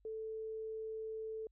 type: tone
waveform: sine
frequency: 440 Hz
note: A4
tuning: in tune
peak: -40 dBFS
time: 0.05-1.47 s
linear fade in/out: 2 ms
effects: added 50 Hz sine -68 dBFS peak until 1.51 s